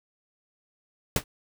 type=noise with exponential decay; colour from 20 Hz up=pink; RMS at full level=-19 dBFS; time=1.16-1.24 s; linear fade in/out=2 ms; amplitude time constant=17 ms; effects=none